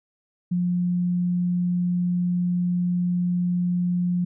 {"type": "tone", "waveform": "sine", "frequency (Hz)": 177.4, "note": "F3", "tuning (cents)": 27, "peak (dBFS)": -20, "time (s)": [0.51, 4.25], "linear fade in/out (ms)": 10, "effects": []}